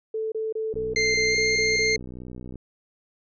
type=tone bursts; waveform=sine; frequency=440 Hz; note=A4; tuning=in tune; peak=-25 dBFS; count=9; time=0.14-1.968 s; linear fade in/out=5 ms; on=180 ms; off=26 ms
type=click train; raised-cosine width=3 ms; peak=-26 dBFS; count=114; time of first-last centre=0.74-2.557 s; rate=62.2 Hz
type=tone with pitch glide; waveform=sawtooth; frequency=2093 to 2110 Hz; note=C7 to C7; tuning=0 to +14 cents; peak=-17 dBFS; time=0.96-1.96 s; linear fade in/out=2 ms; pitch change=+14 cents; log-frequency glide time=1.29-1.35 s
effects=resampled to 16000 Hz